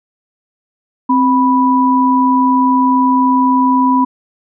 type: tone pair together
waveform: sine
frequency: 261.6 / 985.6 Hz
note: C4 / B5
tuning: 0 / -4 cents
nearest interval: octave + major seventh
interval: 2296 cents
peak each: -11 dBFS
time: 1.09-4.05 s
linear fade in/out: 10 ms
effects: none